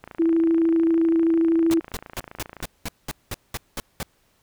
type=click train; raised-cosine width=0.5 ms; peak=-23 dBFS; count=72; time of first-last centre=0.04-2.603 s; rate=27.7 Hz
type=tone with vibrato; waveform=sine; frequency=329.6 Hz; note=E4; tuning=in tune; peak=-16 dBFS; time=0.19-1.8 s; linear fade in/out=10 ms; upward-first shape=square; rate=13 Hz; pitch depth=12 cents each way
type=noise bursts; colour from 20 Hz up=pink; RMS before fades=-29 dBFS; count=11; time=1.71-4.029 s; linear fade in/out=0 ms; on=29 ms; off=200 ms
effects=pink hiss -64 dBFS RMS until 4.42 s